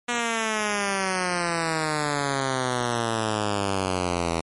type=exponential sweep; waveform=5% pulse; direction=down; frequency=242.8 to 82 Hz; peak=-12 dBFS; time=0.08-4.41 s; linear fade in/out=10 ms; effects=MP3 48 kbps